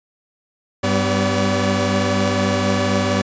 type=tone cluster; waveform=sawtooth; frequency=98.5 / 193 / 248.5 / 572 Hz; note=G2 / G3 / B3 / D5; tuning=+9 / -27 / +11 / -46 cents; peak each=-18 dBFS; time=0.83-3.22 s; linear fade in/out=10 ms; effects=resampled to 16000 Hz